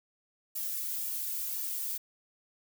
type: noise with flanger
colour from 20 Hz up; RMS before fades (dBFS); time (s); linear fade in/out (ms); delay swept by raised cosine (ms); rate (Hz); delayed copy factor
violet; -35; 0.55-1.98; 10; 1.9 to 2.51; 1.9; -1
effects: none

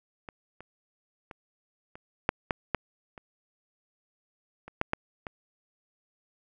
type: clicks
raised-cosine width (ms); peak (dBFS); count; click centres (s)
0.5; -25 / -30 / -27 / -29 / -7 / -11 / -10 / -29 / -28 / -10 / -11 / -21; 12; 0.288 / 0.606 / 1.312 / 1.955 / 2.291 / 2.508 / 2.747 / 3.178 / 4.68 / 4.814 / 4.934 / 5.268
effects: none

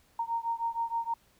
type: beating tone pair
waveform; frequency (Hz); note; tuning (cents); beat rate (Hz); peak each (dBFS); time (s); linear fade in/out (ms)
sine; 922 / 928.4; A#5 / A#5; -19 / -7; 6.4; -32 / -33; 0.19-1.14; 5
effects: pink hiss -65 dBFS RMS until 1.39 s

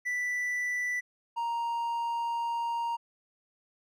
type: tone pair in turn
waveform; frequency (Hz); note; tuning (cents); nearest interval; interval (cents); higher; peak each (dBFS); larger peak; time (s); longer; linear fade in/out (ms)
triangle; 1975.5 / 934.1; B6 / A#5; 0 / +3; octave + minor second; 1297; first; -27; neither; 0.05-1.01 / 1.36-2.97; second; 20
effects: none

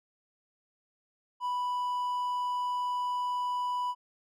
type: tone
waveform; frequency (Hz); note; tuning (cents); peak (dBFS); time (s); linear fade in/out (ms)
triangle; 987.8; B5; 0; -27; 1.4-3.95; 50
effects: none

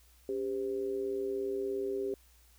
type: tone with amplitude modulation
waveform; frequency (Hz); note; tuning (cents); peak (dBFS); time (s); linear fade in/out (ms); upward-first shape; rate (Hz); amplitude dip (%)
sine; 397.4; G4; +24; -28; 0.29-2.14; 2; sine; 117; 75
effects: added 60 Hz sine -61 dBFS peak until 2.58 s + white hiss -65 dBFS RMS until 2.58 s

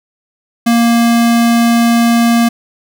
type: tone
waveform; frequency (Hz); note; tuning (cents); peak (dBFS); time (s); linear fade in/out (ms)
square; 233.7; A#3; +5; -8; 0.66-2.49; 10
effects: none

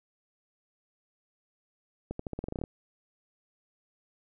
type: accelerating click train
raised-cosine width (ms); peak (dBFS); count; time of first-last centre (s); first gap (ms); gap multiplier
2; -21; 12; 2.11-2.638; 84; 0.88
effects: none

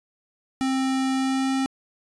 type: tone with pitch glide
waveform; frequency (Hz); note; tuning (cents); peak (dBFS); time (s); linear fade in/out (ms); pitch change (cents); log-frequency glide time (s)
square; 264.2 to 266.5; C4 to C4; +17 to +32; -22; 0.61-1.66; 0; +15; 1.14-1.54
effects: resampled to 22050 Hz

